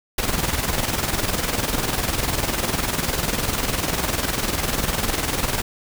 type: noise with tremolo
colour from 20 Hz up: pink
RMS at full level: -21 dBFS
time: 0.18-5.62 s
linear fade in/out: 5 ms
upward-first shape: square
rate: 20 Hz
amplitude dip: 55%
effects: none